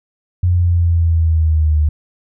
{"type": "linear sweep", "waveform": "sine", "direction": "down", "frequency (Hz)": [89.6, 75], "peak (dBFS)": -10, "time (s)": [0.43, 1.89], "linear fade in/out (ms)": 5, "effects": []}